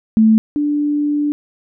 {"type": "tone pair in turn", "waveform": "sine", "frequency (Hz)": [220, 293.7], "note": ["A3", "D4"], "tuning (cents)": [0, 0], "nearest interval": "perfect fourth", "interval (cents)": 500, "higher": "second", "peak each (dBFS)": [-7, -14], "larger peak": "first", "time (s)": [[0.17, 0.38], [0.56, 1.32]], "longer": "second", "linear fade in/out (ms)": 0, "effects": []}